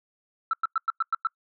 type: tone bursts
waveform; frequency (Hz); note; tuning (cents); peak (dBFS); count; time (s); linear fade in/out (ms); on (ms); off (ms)
sine; 1329; E6; +14; -20; 7; 0.51-1.271; 2; 23; 100
effects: noise-tail reverb RT60 0.1 s tail -26 dB re dry + tanh soft clip ceiling -17 dBFS